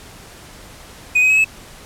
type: tone with pitch steps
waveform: triangle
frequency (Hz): 2489 / 2524 / 2559 / 2595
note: D#7 / D#7 / D#7 / E7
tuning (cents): 0 / +24 / +48 / -28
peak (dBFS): -9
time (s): 1.15-1.446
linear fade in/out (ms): 10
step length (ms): 74
effects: pink hiss -40 dBFS RMS until 1.85 s + low-pass 12000 Hz 12 dB/octave